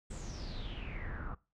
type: noise with low-pass filter sweep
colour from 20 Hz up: brown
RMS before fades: -41 dBFS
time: 0.1-1.35 s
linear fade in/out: 10 ms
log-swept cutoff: 8100 to 1200 Hz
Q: 8.6
effects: noise-tail reverb RT60 0.3 s tail -21 dB re dry